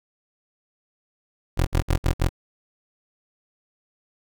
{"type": "tone bursts", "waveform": "20% pulse", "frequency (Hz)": 43.65, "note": "F1", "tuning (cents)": 0, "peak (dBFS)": -13, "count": 5, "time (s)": [1.57, 2.292], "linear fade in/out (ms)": 20, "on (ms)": 98, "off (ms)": 58, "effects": []}